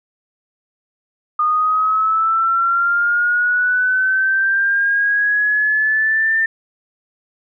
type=linear sweep; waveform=sine; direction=up; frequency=1221 to 1800 Hz; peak=-13 dBFS; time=1.39-6.46 s; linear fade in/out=5 ms; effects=none